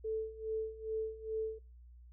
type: tone with tremolo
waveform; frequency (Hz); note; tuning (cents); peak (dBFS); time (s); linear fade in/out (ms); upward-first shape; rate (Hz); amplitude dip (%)
sine; 440; A4; 0; -32; 0.04-1.59; 10; sine; 2.4; 85
effects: noise-tail reverb RT60 0.3 s tail -21 dB re dry + added 60 Hz sine -53 dBFS peak until 2.12 s